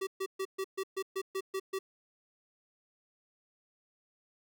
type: tone bursts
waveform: square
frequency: 384.1 Hz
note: G4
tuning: 35 cents flat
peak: -33 dBFS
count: 10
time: 0.01-1.79 s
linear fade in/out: 10 ms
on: 61 ms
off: 130 ms
effects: none